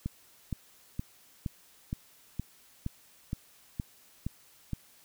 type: click train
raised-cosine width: 5 ms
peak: -20 dBFS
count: 11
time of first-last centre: 0.06-4.733 s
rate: 2.14 Hz
effects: white hiss -60 dBFS RMS until 5.04 s